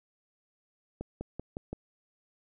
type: accelerating click train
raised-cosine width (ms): 2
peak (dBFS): -23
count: 5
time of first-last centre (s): 1.01-1.73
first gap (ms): 200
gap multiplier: 0.93
effects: none